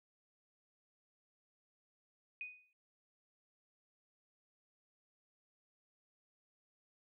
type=tone with exponential decay; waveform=sine; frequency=2489 Hz; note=D#7; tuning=in tune; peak=-39 dBFS; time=2.41-2.73 s; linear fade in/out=1 ms; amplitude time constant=68 ms; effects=none